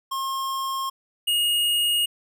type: tone pair in turn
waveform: square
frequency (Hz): 1073 / 2865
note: C6 / F7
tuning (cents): +43 / +44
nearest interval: octave + perfect fourth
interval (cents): 1701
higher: second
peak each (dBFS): -26 / -20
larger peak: second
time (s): 0.11-0.9 / 1.27-2.06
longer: neither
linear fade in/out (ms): 10
effects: none